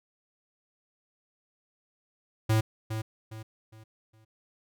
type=tone with echo; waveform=square; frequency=110 Hz; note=A2; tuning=in tune; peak=-22 dBFS; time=2.49-2.61 s; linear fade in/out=10 ms; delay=410 ms; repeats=4; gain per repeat=-9 dB; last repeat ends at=4.25 s; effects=none